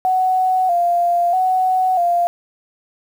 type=tone with vibrato; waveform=sine; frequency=720 Hz; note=F#5; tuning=47 cents flat; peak=-13 dBFS; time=0.05-2.27 s; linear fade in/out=0 ms; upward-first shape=square; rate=0.78 Hz; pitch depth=59 cents each way; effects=7-bit